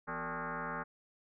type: tone with frequency modulation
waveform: sine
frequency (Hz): 167.7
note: E3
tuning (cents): +30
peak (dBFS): -36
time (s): 0.07-0.84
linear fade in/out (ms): 20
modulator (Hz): 208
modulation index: 7.4
effects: none